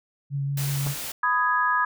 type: tone with vibrato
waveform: sine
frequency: 139.8 Hz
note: C#3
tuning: 15 cents sharp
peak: -24 dBFS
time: 0.3-0.95 s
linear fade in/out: 50 ms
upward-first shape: sine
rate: 5.6 Hz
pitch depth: 14 cents each way
type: noise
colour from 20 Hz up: white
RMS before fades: -33 dBFS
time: 0.57-1.12 s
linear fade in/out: 5 ms
type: clicks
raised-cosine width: 1 ms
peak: -21 dBFS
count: 2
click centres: 0.865 / 0.872 s
type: chord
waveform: sine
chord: G# minor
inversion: first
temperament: just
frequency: 996.7 / 1245.9 / 1661.2 Hz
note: B5 / D#6 / G#6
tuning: +16 / +2 / 0 cents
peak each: -24 dBFS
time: 1.23-1.85 s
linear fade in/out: 5 ms
effects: none